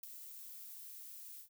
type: noise with ADSR envelope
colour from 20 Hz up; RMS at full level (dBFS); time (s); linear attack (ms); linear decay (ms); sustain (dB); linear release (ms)
violet; -42; 0.03-1.49; 6; 4; -9; 100
effects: none